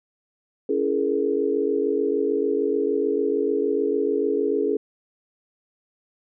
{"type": "chord", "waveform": "sine", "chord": "A# half-diminished seventh", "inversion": "first", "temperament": "just", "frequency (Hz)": [279.7, 335.6, 419.5, 466.2], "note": ["C#4", "E4", "G#4", "A#4"], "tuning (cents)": [16, 31, 17, 0], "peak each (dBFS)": [-27, -28, -22, -27], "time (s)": [0.69, 4.77], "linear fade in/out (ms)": 5, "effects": []}